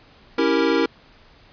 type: chord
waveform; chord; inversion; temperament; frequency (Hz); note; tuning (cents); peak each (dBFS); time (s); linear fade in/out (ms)
square; C# diminished seventh; none; equal; 277.2 / 329.6 / 392 / 466.2; C#4 / E4 / G4 / Bb4; 0 / 0 / 0 / 0; -24 / -22 / -25 / -22; 0.38-0.86; 5
effects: pink hiss -51 dBFS RMS until 1.52 s + resampled to 11025 Hz

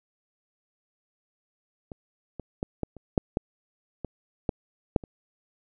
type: clicks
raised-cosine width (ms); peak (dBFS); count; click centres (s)
2; -25 / -22 / -15 / -15 / -30 / -7 / -11 / -19 / -11 / -6 / -27; 11; 1.918 / 2.397 / 2.629 / 2.833 / 2.967 / 3.178 / 3.371 / 4.047 / 4.492 / 4.962 / 5.038
effects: none

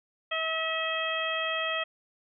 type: harmonic tone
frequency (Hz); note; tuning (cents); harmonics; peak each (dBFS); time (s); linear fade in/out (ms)
644; E5; -41; 1 / 2 / 3 / 4 / 5; -34 / -34 / -34 / -34 / -34; 0.31-1.84; 10
effects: none

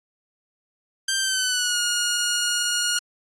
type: tone with pitch glide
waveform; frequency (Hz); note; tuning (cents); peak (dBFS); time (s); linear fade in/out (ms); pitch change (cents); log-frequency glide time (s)
10% pulse; 1573 to 1434.1; G6 to F6; +6 to +45; -12; 1.08-2.99; 5; -161; 1.19-1.79
effects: low-pass 11000 Hz 12 dB/octave + AAC 48 kbps

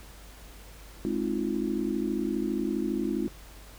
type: chord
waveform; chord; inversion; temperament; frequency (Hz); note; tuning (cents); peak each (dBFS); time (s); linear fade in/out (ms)
sine; F minor seventh; first; just; 209.5 / 261.9 / 314.3 / 349.2; Ab3 / C4 / Eb4 / F4; +15 / +2 / +18 / 0; -32; 1.05-3.28; 0
effects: added 50 Hz sine -47 dBFS peak until 3.78 s + pink hiss -51 dBFS RMS until 3.78 s

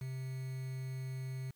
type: tone with quantisation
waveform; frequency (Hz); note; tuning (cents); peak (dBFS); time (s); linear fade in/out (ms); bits
triangle; 130.81; C3; 0; -36; 0.01-1.51; 5; 9
effects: white hiss -75 dBFS RMS until 1.55 s

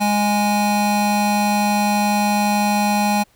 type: tone pair together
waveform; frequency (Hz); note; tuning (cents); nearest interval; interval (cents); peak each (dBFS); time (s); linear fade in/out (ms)
square; 206.8 / 827; G#3 / G#5; -7 / -8; 2 octaves; 2399; -19; 0-3.24; 20
effects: pink hiss -57 dBFS RMS until 3.35 s

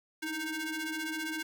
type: ring-modulated tone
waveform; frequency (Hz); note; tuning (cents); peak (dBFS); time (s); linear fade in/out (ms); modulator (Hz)
sawtooth; 622.3; D#5; 0; -27; 0.22-1.43; 10; 941
effects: 11-bit

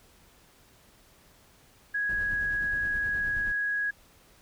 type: tone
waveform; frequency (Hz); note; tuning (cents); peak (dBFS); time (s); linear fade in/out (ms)
sine; 1661.2; G#6; 0; -26; 1.94-3.91; 10
type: noise with tremolo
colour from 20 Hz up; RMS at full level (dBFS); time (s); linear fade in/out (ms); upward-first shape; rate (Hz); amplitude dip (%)
brown; -39; 2.09-3.52; 2; sine; 9.5; 50
effects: pink hiss -59 dBFS RMS until 4.41 s

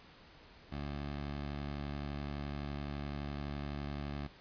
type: tone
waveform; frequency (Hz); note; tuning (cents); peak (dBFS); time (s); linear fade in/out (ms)
15% pulse; 71.8; D2; -39; -32; 0.71-4.28; 20
effects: pink hiss -58 dBFS RMS until 4.4 s + resampled to 11025 Hz

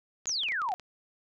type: clicks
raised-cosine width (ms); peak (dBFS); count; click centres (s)
0.2; -27; 9; 0.257 / 0.294 / 0.434 / 0.486 / 0.521 / 0.618 / 0.689 / 0.719 / 0.797
type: exponential sweep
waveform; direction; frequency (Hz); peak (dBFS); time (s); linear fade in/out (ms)
sine; down; 6950 to 700; -28; 0.27-0.74; 0
effects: none

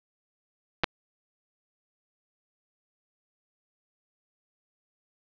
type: clicks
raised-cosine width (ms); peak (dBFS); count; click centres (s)
0.3; -7; 2; 0.836 / 0.842
effects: resampled to 11025 Hz + 7-bit

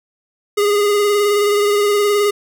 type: tone with vibrato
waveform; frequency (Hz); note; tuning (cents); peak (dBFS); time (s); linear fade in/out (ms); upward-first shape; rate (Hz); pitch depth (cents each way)
square; 411.3; G#4; -17; -13; 0.57-2.31; 10; sine; 19; 27
effects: none

